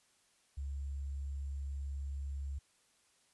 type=tone with sample-and-hold; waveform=sine; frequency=69.5 Hz; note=C#2; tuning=5 cents sharp; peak=-37 dBFS; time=0.57-2.59 s; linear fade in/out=10 ms; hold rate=7350 Hz; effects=white hiss -71 dBFS RMS until 3.33 s + resampled to 24000 Hz